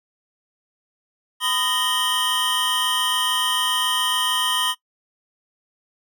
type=tone cluster; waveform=square; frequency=1007 / 1246 / 1857 / 2974 / 3172 Hz; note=B5 / D#6 / A#6 / F#7 / G7; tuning=+33 / +2 / -7 / +8 / +20 cents; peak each=-27 / -30 / -30 / -26 / -23 dBFS; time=1.4-4.75 s; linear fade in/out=50 ms; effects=noise-tail reverb RT60 0.1 s tail -20 dB re dry